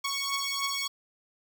10% pulse beating tone pair, 1108.7 / 1112 Hz, C#6 / C#6, 0 / +5 cents, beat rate 3.3 Hz, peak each -23 / -24 dBFS, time 0.04-0.88 s, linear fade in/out 10 ms, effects none

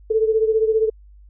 sine beating tone pair, 437.4 / 452.4 Hz, A4 / A4, -10 / +48 cents, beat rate 15 Hz, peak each -16 / -21 dBFS, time 0.1-0.9 s, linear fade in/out 10 ms, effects added 50 Hz sine -43 dBFS peak until 1.29 s

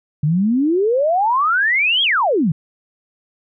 sine exponential two-way sweep, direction up then down, 141.9 to 3369 to 141.9 Hz, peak -13 dBFS, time 0.23-2.52 s, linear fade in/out 5 ms, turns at 2.03 s, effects none

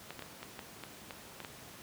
clicks, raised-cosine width 0.3 ms, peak -26 dBFS, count 9, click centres 0.106 / 0.193 / 0.223 / 0.43 / 0.592 / 0.837 / 1.108 / 1.403 / 1.448 s, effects pink hiss -51 dBFS RMS until 1.82 s + high-pass 100 Hz 12 dB/octave

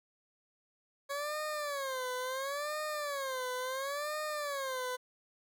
20% pulse tone with vibrato, 554.4 Hz, C#5, in tune, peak -30 dBFS, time 1.09-4.97 s, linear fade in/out 20 ms, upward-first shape sine, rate 0.72 Hz, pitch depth 170 cents each way, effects none

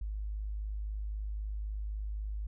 sine tone, 51.91 Hz, G#1, in tune, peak -34 dBFS, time 0.01-2.47 s, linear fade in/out 5 ms, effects none

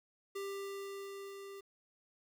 square tone with level ramp, 395.4 Hz, G4, 15 cents sharp, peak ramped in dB -39 to -48 dBFS, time 0.35-1.61 s, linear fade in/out 10 ms, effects 11-bit

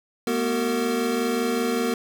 square tone cluster, 217.5 / 242.8 / 376.5 / 457.6 Hz, A3 / B3 / F#4 / A#4, -20 / -29 / +30 / -32 cents, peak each -34 / -26 / -30 / -27 dBFS, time 0.27-1.94 s, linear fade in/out 2 ms, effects none

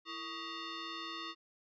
sine tone with frequency modulation, 1244.5 Hz, D#6, in tune, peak -40 dBFS, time 0.05-1.35 s, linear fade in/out 50 ms, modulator 788 Hz, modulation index 4.1, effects none

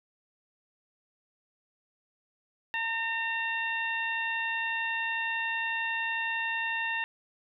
harmonic tone, 911 Hz, A#5, 40 cents flat, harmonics 1 / 2 / 3 / 4, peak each -36 / -31 / -34 / -43 dBFS, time 2.74-7.04 s, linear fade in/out 0 ms, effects none

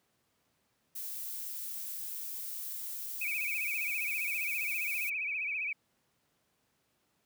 violet noise, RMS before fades -40 dBFS, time 0.95-5.1 s, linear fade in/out 10 ms
sine tone with vibrato, 2417 Hz, D7, 49 cents sharp, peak -32 dBFS, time 3.21-5.73 s, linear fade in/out 5 ms, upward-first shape sine, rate 15 Hz, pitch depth 120 cents each way
effects pink hiss -75 dBFS RMS until 7.25 s + high-pass 100 Hz 12 dB/octave

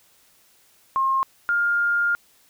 sine tone pair in turn, 1069 / 1408.4 Hz, C6 / F6, +37 / +14 cents, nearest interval perfect fourth, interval 477 cents, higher second, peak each -18 dBFS, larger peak neither, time 0.96-1.23 / 1.49-2.15 s, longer second, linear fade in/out 0 ms, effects white hiss -58 dBFS RMS until 2.49 s

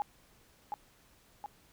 sine tone with echo, 830.6 Hz, G#5, in tune, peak -29 dBFS, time 0-0.02 s, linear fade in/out 0 ms, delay 720 ms, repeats 2, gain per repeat -4 dB, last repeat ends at 1.46 s, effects pink hiss -64 dBFS RMS until 1.72 s

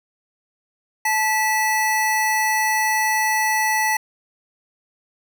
square tone pair together, 870 / 1959.9 Hz, A5 / B6, -20 / -14 cents, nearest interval octave + major second, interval 1406 cents, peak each -21 dBFS, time 1.05-3.97 s, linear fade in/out 5 ms, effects none

